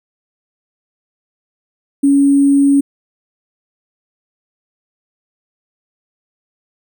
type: tone with sample-and-hold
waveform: sine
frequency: 279.6 Hz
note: C#4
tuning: 15 cents sharp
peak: -7 dBFS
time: 2.03-2.81 s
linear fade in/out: 10 ms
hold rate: 8820 Hz
effects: none